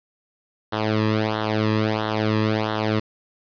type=tone with flanger; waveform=sawtooth; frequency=108.4 Hz; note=A2; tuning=25 cents flat; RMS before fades=-22 dBFS; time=0.72-3 s; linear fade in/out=10 ms; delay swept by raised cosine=0.41 to 1.38 ms; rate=1.5 Hz; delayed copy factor=-0.85; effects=resampled to 11025 Hz + 7-bit